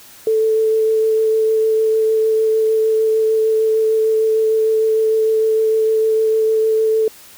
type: tone with vibrato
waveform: sine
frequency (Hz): 440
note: A4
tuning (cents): 0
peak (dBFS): -12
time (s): 0.27-7.08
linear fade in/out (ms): 2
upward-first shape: sine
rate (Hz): 6.6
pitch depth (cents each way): 10
effects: white hiss -42 dBFS RMS until 7.37 s